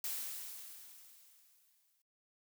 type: noise with exponential decay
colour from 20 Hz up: blue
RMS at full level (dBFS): -38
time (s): 0.04-2.02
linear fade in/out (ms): 2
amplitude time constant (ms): 430
effects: noise-tail reverb RT60 0.2 s tail -24 dB re dry